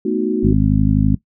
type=chord; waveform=sine; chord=B dominant seventh; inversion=third; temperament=equal; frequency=220 / 246.9 / 311.1 / 370 Hz; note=A3 / B3 / D#4 / F#4; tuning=0 / 0 / 0 / 0 cents; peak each=-21 / -23 / -21 / -19 dBFS; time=0.05-0.53 s; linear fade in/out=5 ms
type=harmonic tone; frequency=51.91 Hz; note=G#1; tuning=in tune; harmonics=1 / 2 / 3 / 4 / 5; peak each=-18 / -18 / -18 / -18 / -18 dBFS; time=0.43-1.15 s; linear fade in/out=5 ms
effects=noise-tail reverb RT60 0.1 s tail -17 dB re dry